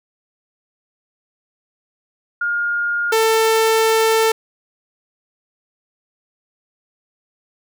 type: tone pair in turn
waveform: sine / sawtooth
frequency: 1418 / 445.5 Hz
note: F6 / A4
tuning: +26 / +22 cents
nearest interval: octave + minor sixth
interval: 2004 cents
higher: first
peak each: -17 / -9 dBFS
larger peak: second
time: 2.41-3.12 / 3.12-4.32 s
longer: second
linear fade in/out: 5 ms
effects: none